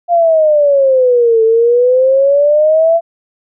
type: exponential two-way sweep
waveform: sine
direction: down then up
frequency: 701 to 442.9 to 678 Hz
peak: -6 dBFS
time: 0.08-3.01 s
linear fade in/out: 50 ms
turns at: 1.43 s
effects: none